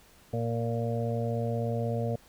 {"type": "harmonic tone", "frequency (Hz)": 116.3, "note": "A#2", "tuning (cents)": -4, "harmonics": [1, 2, 4, 5, 6], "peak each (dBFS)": [-30, -35, -34, -36, -39], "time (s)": [0.33, 2.16], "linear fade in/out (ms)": 5, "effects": ["pink hiss -58 dBFS RMS until 2.28 s"]}